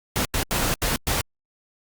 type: noise bursts at uneven times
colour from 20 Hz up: pink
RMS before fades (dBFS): -23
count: 5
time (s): 0.16-0.25 / 0.34-0.43 / 0.51-0.74 / 0.82-0.96 / 1.07-1.21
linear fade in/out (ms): 0
effects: Opus 48 kbps